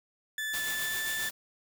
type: tone with pitch glide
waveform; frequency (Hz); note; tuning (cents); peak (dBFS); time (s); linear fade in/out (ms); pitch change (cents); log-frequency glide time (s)
35% pulse; 1745 to 1759.2; A6 to A6; -15 to -1; -30; 0.38-1.29; 2; +14; 0.64-1.01
type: noise with tremolo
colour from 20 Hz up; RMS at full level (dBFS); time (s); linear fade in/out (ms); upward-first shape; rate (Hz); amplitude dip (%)
white; -36; 0.53-1.31; 10; sine; 7.5; 35
effects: none